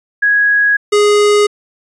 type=tone pair in turn; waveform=sine / square; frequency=1661.2 / 414.5 Hz; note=G#6 / G#4; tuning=0 / -3 cents; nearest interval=2 octaves; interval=2403 cents; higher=first; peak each=-8 dBFS; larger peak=neither; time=0.22-0.77 / 0.92-1.47 s; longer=neither; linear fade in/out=10 ms; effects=resampled to 22050 Hz